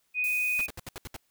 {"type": "tone", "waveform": "sine", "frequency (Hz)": 2489, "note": "D#7", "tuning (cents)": 0, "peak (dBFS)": -25, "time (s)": [0.14, 0.68], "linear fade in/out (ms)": 50}
{"type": "high-pass noise", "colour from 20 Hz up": "white", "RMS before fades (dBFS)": -40, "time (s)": [0.24, 0.66], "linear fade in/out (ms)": 0, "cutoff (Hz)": 7900, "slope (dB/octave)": 12}
{"type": "noise bursts", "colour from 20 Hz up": "pink", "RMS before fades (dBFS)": -39, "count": 7, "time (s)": [0.59, 1.164], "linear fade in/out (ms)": 0, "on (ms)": 22, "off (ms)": 70}
{"effects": ["white hiss -72 dBFS RMS until 1.3 s"]}